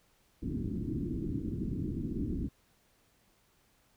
white low-pass noise, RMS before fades -35 dBFS, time 0.42-2.49 s, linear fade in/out 10 ms, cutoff 330 Hz, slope 48 dB/octave, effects pink hiss -69 dBFS RMS until 3.96 s

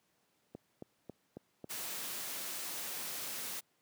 click train, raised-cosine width 2 ms, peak -30 dBFS, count 5, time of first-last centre 0.55-1.643 s, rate 3.66 Hz
white noise, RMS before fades -41 dBFS, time 1.69-3.61 s, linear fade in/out 20 ms
effects pink hiss -75 dBFS RMS until 3.81 s + high-pass 150 Hz 12 dB/octave

